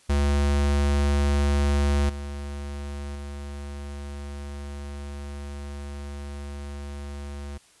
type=tone with level steps; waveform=square; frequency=71.4 Hz; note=D2; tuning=48 cents flat; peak=-20 / -32 / -34 dBFS; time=0.09-7.58 s; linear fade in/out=10 ms; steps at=2.09 / 3.15 s; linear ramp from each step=5 ms; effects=white hiss -57 dBFS RMS until 7.8 s + resampled to 24000 Hz